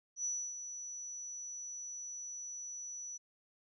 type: tone with ADSR envelope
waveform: sine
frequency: 5920 Hz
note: F#8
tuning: in tune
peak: -33 dBFS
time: 0.16-3.18 s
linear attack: 85 ms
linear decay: 290 ms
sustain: -9 dB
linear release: 18 ms
effects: none